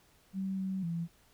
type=tone with pitch steps; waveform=sine; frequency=191.8 / 190.1 / 168.4 Hz; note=G3 / F#3 / E3; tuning=-37 / +47 / +37 cents; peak=-32 dBFS; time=0.33-1.08 s; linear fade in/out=50 ms; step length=250 ms; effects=pink hiss -65 dBFS RMS until 1.33 s